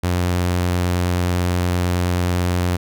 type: tone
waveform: sawtooth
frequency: 89 Hz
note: F2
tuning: 33 cents sharp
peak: -13 dBFS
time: 0.03-2.77 s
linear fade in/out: 10 ms
effects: none